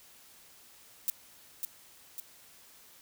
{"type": "noise with echo", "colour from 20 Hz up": "violet", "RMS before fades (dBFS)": -29, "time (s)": [1.08, 1.1], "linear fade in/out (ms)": 0, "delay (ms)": 550, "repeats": 2, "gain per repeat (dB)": -5, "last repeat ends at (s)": 2.2, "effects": ["white hiss -57 dBFS RMS until 3.01 s"]}